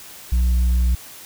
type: tone with tanh clipping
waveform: triangle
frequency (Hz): 61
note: B1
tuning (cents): -21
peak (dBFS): -15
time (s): 0.32-0.95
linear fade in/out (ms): 5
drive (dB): 8
effects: white hiss -40 dBFS RMS until 1.25 s